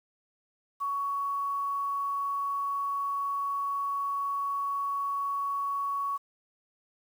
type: tone with quantisation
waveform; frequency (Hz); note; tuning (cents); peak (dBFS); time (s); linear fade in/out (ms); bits
sine; 1119; C#6; +16; -28; 0.8-6.18; 20; 9
effects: none